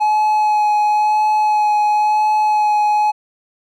triangle tone with vibrato, 847 Hz, G#5, 34 cents sharp, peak -10 dBFS, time 0-3.12 s, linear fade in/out 20 ms, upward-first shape sine, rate 0.97 Hz, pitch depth 14 cents each way, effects none

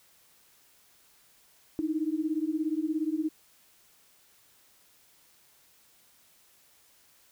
sine beating tone pair, 304.1 / 321.1 Hz, D#4 / E4, -40 / -45 cents, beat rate 17 Hz, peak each -30 dBFS, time 1.79-3.29 s, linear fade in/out 0 ms, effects white hiss -62 dBFS RMS until 7.31 s

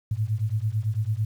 sine beating tone pair, 103.83 / 112.83 Hz, G#2 / A2, 0 / +44 cents, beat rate 9 Hz, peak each -26 dBFS, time 0.11-1.25 s, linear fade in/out 5 ms, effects 9-bit

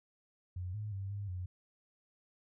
sine tone with pitch steps, 90.5 / 106 / 97.4 / 101.1 / 90.8 Hz, F#2 / G#2 / G2 / G#2 / F#2, -38 / +36 / -11 / -46 / -32 cents, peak -37 dBFS, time 0.56-1.46 s, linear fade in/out 5 ms, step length 180 ms, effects none

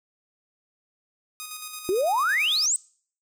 5% pulse tone with tremolo, 1244.5 Hz, D#6, in tune, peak -22 dBFS, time 1.4-2.66 s, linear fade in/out 0 ms, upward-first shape square, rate 9 Hz, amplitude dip 40%
sine exponential sweep, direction up, 349.2 to 8400 Hz, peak -20 dBFS, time 1.89-2.76 s, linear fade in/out 0 ms
effects noise-tail reverb RT60 0.5 s tail -24 dB re dry

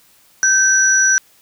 sine tone pair together, 1553 / 5875 Hz, G6 / F#8, -17 / -13 cents, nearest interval octave + major seventh, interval 2304 cents, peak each -13 dBFS, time 0.43-1.18 s, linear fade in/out 0 ms, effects white hiss -52 dBFS RMS until 1.41 s

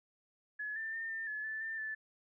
sine tone with pitch steps, 1701 / 1783 / 1812 / 1799 / 1714 / 1753 / 1790 / 1749 Hz, G#6 / A6 / A#6 / A6 / A6 / A6 / A6 / A6, +41 / +22 / -50 / +38 / -46 / -7 / +29 / -11 cents, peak -37 dBFS, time 0.59-1.95 s, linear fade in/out 10 ms, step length 170 ms, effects none

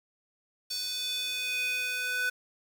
square tone with high-pass filter sweep, 498.9 Hz, B4, 17 cents sharp, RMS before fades -32 dBFS, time 0.7-2.3 s, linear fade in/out 10 ms, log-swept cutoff 4600 to 1600 Hz, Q 4.1, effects 8-bit

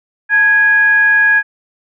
sine tone with frequency modulation, 1660 Hz, G#6, 1 cent flat, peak -7 dBFS, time 0.29-1.43 s, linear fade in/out 50 ms, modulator 772 Hz, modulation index 0.28, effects none

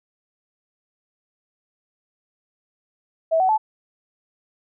sine tone with pitch steps, 650 / 751 / 867.6 Hz, E5 / F#5 / A5, -24 / +26 / -25 cents, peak -15 dBFS, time 3.31-3.58 s, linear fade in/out 20 ms, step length 90 ms, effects none

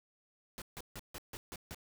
pink noise bursts, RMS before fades -45 dBFS, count 7, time 0.58-1.746 s, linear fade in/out 0 ms, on 38 ms, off 150 ms, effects none

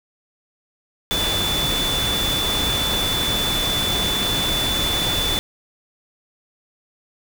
sine tone in noise, 3485 Hz, A7, 17 cents flat, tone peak -21 dBFS, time 1.11-5.39 s, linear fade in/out 0 ms, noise pink, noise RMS -24 dBFS, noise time 1.11-5.39 s, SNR 0 dB, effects none

